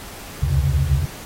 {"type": "tone cluster", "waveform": "sine", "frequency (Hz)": [67.5, 73.3, 85.2, 131.8, 139.5], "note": ["C#2", "D2", "F2", "C3", "C#3"], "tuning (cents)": [-45, -3, -42, 13, 11], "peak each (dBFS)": -22, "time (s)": [0.42, 1.06], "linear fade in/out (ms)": 10, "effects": ["pink hiss -37 dBFS RMS until 1.25 s", "AAC 48 kbps"]}